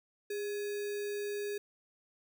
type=tone with sample-and-hold; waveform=sine; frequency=410 Hz; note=G#4; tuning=22 cents flat; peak=-34 dBFS; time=0.3-1.58 s; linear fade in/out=5 ms; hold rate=2100 Hz; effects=none